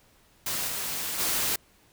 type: noise with level steps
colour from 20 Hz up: white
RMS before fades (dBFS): -30 / -32 / -27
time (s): 0.46-1.56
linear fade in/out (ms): 5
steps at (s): 0.67 / 1.18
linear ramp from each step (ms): 20
effects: pink hiss -61 dBFS RMS until 1.92 s